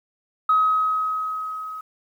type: tone with level ramp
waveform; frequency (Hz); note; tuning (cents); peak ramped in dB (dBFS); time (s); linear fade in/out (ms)
sine; 1270; D#6; +35; -13 to -31; 0.49-1.81; 5
effects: tanh soft clip ceiling -9 dBFS + 9-bit